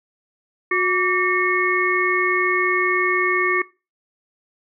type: harmonic tone with a mistuned harmonic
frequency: 364.4 Hz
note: F#4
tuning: 26 cents flat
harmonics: 1 / 3 / 5 / 6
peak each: -22 / -22 / -22 / -22 dBFS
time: 0.71-3.62 s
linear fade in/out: 5 ms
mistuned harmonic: 3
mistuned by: +92 cents
effects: noise-tail reverb RT60 0.3 s tail -21 dB re dry